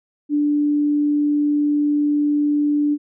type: tone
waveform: sine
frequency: 293.7 Hz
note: D4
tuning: in tune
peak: -15 dBFS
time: 0.29-2.98 s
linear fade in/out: 50 ms
effects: none